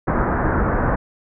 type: low-pass noise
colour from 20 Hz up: pink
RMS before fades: -19 dBFS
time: 0.07-0.96 s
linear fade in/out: 10 ms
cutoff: 1700 Hz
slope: 48 dB/octave
effects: none